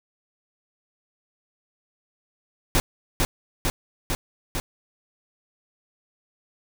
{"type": "noise with echo", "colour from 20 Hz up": "pink", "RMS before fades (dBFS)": -19, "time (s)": [2.75, 2.8], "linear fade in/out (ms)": 0, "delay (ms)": 450, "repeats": 4, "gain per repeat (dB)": -2, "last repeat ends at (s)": 4.6, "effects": []}